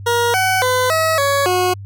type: tone with pitch steps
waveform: 20% pulse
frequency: 473.8 / 753 / 506 / 642 / 560 / 363.8 Hz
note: A#4 / F#5 / B4 / E5 / C#5 / F#4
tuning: +28 / +30 / +42 / -46 / +18 / -29 cents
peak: -9 dBFS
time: 0.06-1.74 s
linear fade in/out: 10 ms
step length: 280 ms
effects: added 99 Hz sine -29 dBFS peak until 1.85 s